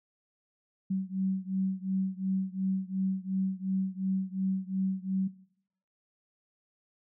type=beating tone pair; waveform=sine; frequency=189.1 / 191.9 Hz; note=F#3 / G3; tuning=+38 / -37 cents; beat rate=2.8 Hz; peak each=-31 / -33 dBFS; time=0.9-5.28 s; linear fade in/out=10 ms; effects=noise-tail reverb RT60 0.7 s tail -18 dB re dry